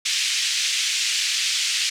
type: band-pass noise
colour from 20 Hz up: pink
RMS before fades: -23 dBFS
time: 0.05-1.9 s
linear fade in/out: 10 ms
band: 2400 to 7300 Hz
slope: 24 dB/octave
effects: none